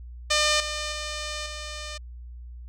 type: tone with level steps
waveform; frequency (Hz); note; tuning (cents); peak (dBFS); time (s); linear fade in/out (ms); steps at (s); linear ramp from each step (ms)
5% pulse; 603; D5; +46; -8 / -17 / -19 / -23; 0.3-1.98; 10; 0.6 / 0.92 / 1.46; 2
effects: added 60 Hz sine -38 dBFS peak until 2.68 s + low-pass 8000 Hz 12 dB/octave